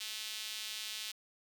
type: tone with high-pass filter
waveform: sawtooth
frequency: 216.2 Hz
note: A3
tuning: 30 cents flat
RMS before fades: -42 dBFS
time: 0-1.12 s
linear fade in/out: 10 ms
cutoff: 3400 Hz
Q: 1.8
effects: 10-bit